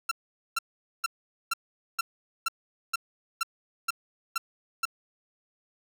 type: tone bursts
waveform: sawtooth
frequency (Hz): 1356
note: E6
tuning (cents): +49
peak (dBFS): -21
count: 11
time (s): 0.09-4.854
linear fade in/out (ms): 5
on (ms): 24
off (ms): 450
effects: none